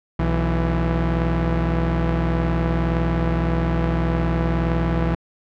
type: tone pair together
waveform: sawtooth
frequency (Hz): 61.74 / 165.78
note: B1 / E3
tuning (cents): 0 / +10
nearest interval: octave + perfect fourth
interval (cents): 1710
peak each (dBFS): -17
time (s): 0.19-5.15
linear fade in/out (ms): 5
effects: low-pass 2000 Hz 12 dB/octave